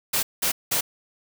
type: noise bursts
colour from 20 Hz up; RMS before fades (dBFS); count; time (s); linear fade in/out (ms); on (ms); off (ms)
white; -23; 3; 0.13-0.81; 10; 100; 190
effects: none